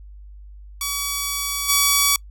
5% pulse tone with level steps, 1138 Hz, C#6, 45 cents sharp, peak -11 / -3 dBFS, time 0.81-2.16 s, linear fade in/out 2 ms, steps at 1.68 s, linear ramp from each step 20 ms, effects noise-tail reverb RT60 0.1 s tail -26 dB re dry + added 50 Hz sine -38 dBFS peak until 2.3 s

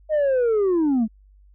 sine linear sweep, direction down, 628 to 207.7 Hz, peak -14 dBFS, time 0.09-1.08 s, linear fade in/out 50 ms, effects tanh soft clip ceiling -16 dBFS + added 49 Hz sine -49 dBFS peak until 1.54 s

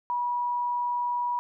sine tone, 970 Hz, B5, 31 cents flat, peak -25 dBFS, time 0.1-1.39 s, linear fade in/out 0 ms, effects none

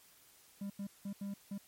triangle tone bursts at uneven times, 199.5 Hz, G3, 31 cents sharp, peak -36 dBFS, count 5, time 0.61-0.7 / 0.79-0.87 / 1.05-1.13 / 1.21-1.34 / 1.51-1.58 s, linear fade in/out 5 ms, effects white hiss -63 dBFS RMS until 1.67 s + MP3 64 kbps

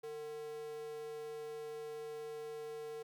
square tone with high-pass filter, 150.7 Hz, D3, 45 cents sharp, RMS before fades -45 dBFS, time 0.03-3.03 s, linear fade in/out 10 ms, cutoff 450 Hz, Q 4.3, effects none

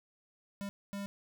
square tone bursts at uneven times, 200 Hz, G3, 35 cents sharp, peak -38 dBFS, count 2, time 0.61-0.69 / 0.93-1.06 s, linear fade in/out 0 ms, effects none

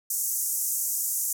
white band-pass noise, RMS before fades -28 dBFS, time 0.1-1.33 s, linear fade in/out 5 ms, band 6100 to 15000 Hz, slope 48 dB/octave, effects none

